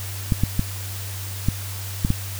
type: clicks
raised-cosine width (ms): 5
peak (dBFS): -6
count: 6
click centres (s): 0.322 / 0.436 / 0.594 / 1.486 / 2.049 / 2.104
effects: added 97 Hz sine -30 dBFS peak until 2.39 s + white hiss -35 dBFS RMS until 2.39 s